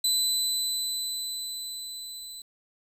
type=tone with level ramp; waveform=25% pulse; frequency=4010 Hz; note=B7; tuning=26 cents sharp; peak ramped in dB=-17 to -35 dBFS; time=0.04-2.42 s; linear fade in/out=5 ms; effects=9-bit